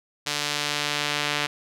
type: tone with band-pass filter sweep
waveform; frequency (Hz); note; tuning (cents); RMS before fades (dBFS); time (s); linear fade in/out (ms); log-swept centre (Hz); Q
sawtooth; 146.9; D3; +1; -27; 0.26-1.47; 10; 4600 to 2900; 0.98
effects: none